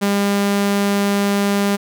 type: tone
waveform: sawtooth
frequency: 201.1 Hz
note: G3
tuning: 44 cents sharp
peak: -11 dBFS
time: 0.01-1.77 s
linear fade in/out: 20 ms
effects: none